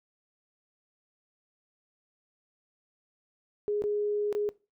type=tone with dropouts; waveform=sine; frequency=415.3 Hz; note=G#4; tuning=in tune; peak=-26 dBFS; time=3.68-4.49 s; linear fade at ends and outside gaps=0 ms; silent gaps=3.821-3.839 / 4.327-4.35 s; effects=noise-tail reverb RT60 0.3 s tail -21 dB re dry